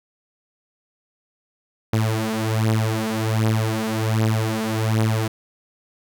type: beating tone pair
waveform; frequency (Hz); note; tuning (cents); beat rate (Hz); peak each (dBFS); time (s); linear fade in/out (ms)
sawtooth; 109.7 / 111; A2 / A2; -5 / +16; 1.3; -18; 1.93-5.28; 5
effects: none